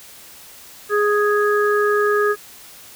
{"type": "harmonic tone", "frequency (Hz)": 415.3, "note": "G#4", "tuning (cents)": 0, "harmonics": [1, 3, 4], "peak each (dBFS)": [-16, -21, -22], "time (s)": [0.89, 2.36], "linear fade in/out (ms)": 50, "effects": ["white hiss -42 dBFS RMS until 2.95 s"]}